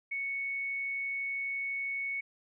sine tone, 2217 Hz, C#7, in tune, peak -32 dBFS, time 0.11-2.21 s, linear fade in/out 10 ms, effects none

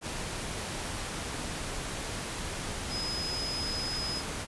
sine tone in noise, 5060 Hz, D#8, 28 cents sharp, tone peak -33 dBFS, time 2.89-4.23 s, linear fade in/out 50 ms, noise pink, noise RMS -36 dBFS, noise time 0.01-4.47 s, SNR 0 dB, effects resampled to 24000 Hz

